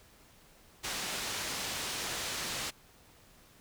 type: low-pass noise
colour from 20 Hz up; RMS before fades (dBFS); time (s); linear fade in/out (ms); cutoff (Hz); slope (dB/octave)
white; -37; 0.83-2.71; 20; 6400; 12
effects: pink hiss -60 dBFS RMS until 3.6 s